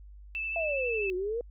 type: tone with vibrato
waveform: sine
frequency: 2637 Hz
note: E7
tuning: in tune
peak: -31 dBFS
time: 0.35-1.1 s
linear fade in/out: 0 ms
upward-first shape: triangle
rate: 12 Hz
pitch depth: 18 cents each way
type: exponential two-way sweep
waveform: sine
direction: down then up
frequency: 685 to 358.4 to 487.6 Hz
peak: -29 dBFS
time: 0.56-1.41 s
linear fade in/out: 2 ms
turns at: 1.15 s
effects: added 50 Hz sine -46 dBFS peak until 1.5 s